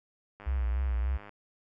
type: click train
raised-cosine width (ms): 0.5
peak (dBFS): -32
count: 93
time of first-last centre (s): 0.4-1.293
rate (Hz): 103
type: tone with vibrato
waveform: sine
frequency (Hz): 63.5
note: B1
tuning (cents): +49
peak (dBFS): -26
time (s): 0.46-1.18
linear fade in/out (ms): 20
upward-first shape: sine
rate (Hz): 3.4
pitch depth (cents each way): 87
effects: none